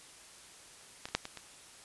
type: clicks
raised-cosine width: 0.2 ms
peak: -21 / -30 / -10 / -23 / -26 dBFS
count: 5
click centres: 1.055 / 1.087 / 1.15 / 1.254 / 1.373 s
effects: white hiss -54 dBFS RMS until 1.84 s + resampled to 24000 Hz